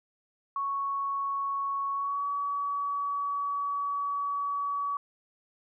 sine tone with pitch glide, 1109 to 1136.2 Hz, C#6 to C#6, 0 to +42 cents, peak -28 dBFS, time 0.56-4.97 s, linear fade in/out 2 ms, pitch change +42 cents, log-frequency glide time 1.93-2.26 s, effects none

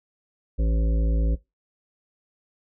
harmonic tone, 55 Hz, A1, in tune, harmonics 1 / 3 / 5 / 7 / 9 / 10, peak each -19 / -32 / -35 / -41 / -39 / -41 dBFS, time 0.58-1.36 s, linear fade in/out 20 ms, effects noise-tail reverb RT60 0.2 s tail -19 dB re dry

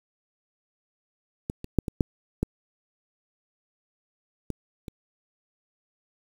clicks, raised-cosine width 3 ms, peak -16 / -23 / -6 / -17 / -7 / -11 / -17 / -24 dBFS, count 8, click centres 1.499 / 1.644 / 1.787 / 1.882 / 2.008 / 2.43 / 4.503 / 4.882 s, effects 7-bit

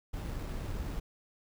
brown noise with sample-and-hold, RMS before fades -37 dBFS, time 0.13-1 s, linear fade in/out 10 ms, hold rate 6300 Hz, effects none

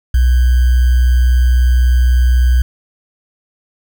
sine tone with sample-and-hold, 61.9 Hz, B1, 5 cents sharp, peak -7 dBFS, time 0.14-2.62 s, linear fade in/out 5 ms, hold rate 1575 Hz, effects none

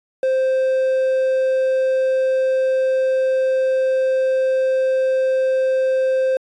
triangle tone with quantisation, 523.3 Hz, C5, in tune, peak -13 dBFS, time 0.23-6.37 s, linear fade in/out 2 ms, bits 7, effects resampled to 22050 Hz

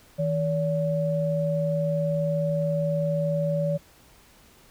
sine tone pair together, 160 / 572.3 Hz, D#3 / D5, +49 / -45 cents, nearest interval octave + minor seventh, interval 2206 cents, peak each -25 dBFS, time 0.18-3.78 s, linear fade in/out 20 ms, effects pink hiss -55 dBFS RMS until 4.7 s

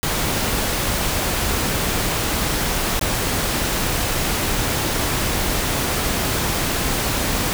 pink noise with dropouts, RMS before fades -21 dBFS, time 0.03-7.53 s, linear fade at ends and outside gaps 0 ms, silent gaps 2.994-3.012 s, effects none

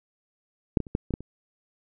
clicks, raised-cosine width 3 ms, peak -6 / -16 / -29 / -11 / -19 / -12 / -27 dBFS, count 7, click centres 0.772 / 0.803 / 0.868 / 0.951 / 1.107 / 1.139 / 1.206 s, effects none

